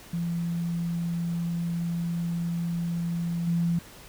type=tone with level steps; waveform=sine; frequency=170 Hz; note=F3; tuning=46 cents flat; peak=-26 / -22 dBFS; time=0.13-3.79 s; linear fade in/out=5 ms; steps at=3.47 s; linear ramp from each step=5 ms; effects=pink hiss -48 dBFS RMS until 4.08 s